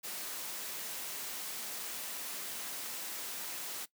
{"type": "noise", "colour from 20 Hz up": "white", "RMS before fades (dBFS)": -41, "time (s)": [0.03, 3.86], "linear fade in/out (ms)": 20, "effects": ["noise-tail reverb RT60 0.1 s tail -18 dB re dry", "high-pass 200 Hz 12 dB/octave"]}